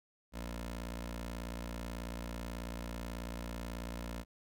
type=tone with notch filter; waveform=15% pulse; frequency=58.3 Hz; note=A#1; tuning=1 cent sharp; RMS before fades=-42 dBFS; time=0.32-4.25 s; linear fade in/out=50 ms; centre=130 Hz; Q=1.2; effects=none